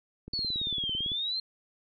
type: click train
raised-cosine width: 3 ms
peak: -29 dBFS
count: 16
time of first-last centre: 0.28-1.118 s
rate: 17.9 Hz
type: exponential two-way sweep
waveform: sine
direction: down then up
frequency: 4500 to 3040 to 4215 Hz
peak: -29 dBFS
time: 0.33-1.4 s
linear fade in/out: 5 ms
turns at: 0.94 s
effects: none